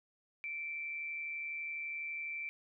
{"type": "tone with amplitude modulation", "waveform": "sine", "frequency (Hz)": 2337, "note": "D7", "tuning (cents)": -9, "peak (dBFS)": -36, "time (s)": [0.44, 2.49], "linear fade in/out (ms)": 0, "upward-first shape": "sine", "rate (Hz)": 152, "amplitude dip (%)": 40, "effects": []}